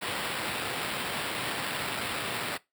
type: noise with sample-and-hold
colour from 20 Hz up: violet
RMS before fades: -33 dBFS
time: 0.01-2.58 s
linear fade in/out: 20 ms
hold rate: 6300 Hz
effects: noise-tail reverb RT60 0.2 s tail -20 dB re dry + high-pass 100 Hz 12 dB/octave